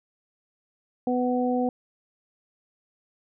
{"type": "harmonic tone", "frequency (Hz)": 248.9, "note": "B3", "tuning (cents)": 14, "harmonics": [1, 2, 3], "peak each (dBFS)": [-24, -27, -29], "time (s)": [1.07, 1.69], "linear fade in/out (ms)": 2, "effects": []}